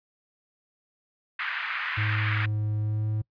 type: band-pass noise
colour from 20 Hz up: white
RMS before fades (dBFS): -31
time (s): 1.39-2.46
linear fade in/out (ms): 5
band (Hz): 1300 to 2200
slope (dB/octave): 24
type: tone with pitch glide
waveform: triangle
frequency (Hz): 106.3 to 107.72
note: G#2 to A2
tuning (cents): +41 to -36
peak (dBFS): -23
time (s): 1.97-3.22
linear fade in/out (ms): 10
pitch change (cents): +23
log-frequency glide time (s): 2.79-3.08
effects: noise-tail reverb RT60 0.1 s tail -25 dB re dry + resampled to 11025 Hz